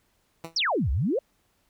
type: tone with exponential decay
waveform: 10% pulse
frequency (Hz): 164.81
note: E3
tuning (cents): 0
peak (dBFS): -24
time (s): 0.44-0.56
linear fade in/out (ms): 2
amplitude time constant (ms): 25
type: exponential two-way sweep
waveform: sine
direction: down then up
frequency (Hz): 6030 to 58.27 to 600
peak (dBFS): -22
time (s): 0.56-1.19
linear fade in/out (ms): 5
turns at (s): 0.91
effects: pink hiss -69 dBFS RMS until 1.69 s